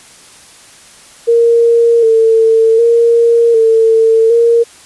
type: tone with vibrato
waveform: sine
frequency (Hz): 457.5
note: A#4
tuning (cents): -32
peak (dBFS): -5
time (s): 1.27-4.64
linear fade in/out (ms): 20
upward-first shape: square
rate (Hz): 0.66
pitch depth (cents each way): 33
effects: white hiss -39 dBFS RMS until 4.85 s + resampled to 24000 Hz